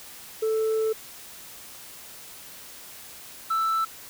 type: tone pair in turn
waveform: sine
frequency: 440 / 1323.1 Hz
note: A4 / E6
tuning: 0 / +6 cents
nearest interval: octave + perfect fifth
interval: 1906 cents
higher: second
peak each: -19 dBFS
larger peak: neither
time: 0.42-0.93 / 3.5-3.85 s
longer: first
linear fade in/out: 10 ms
effects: tanh soft clip ceiling -21 dBFS + white hiss -44 dBFS RMS until 4.09 s